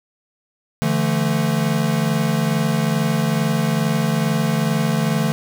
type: chord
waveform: square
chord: D suspended second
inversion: none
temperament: equal with one note detuned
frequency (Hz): 146.83 / 169.15 / 220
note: D3 / E3 / A3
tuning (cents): 0 / +45 / 0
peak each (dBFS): -22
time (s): 0.82-5.32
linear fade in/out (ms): 0
effects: none